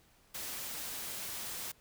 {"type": "noise", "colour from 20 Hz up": "white", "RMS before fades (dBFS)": -41, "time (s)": [0.34, 1.72], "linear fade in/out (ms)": 10, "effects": ["pink hiss -66 dBFS RMS until 1.8 s"]}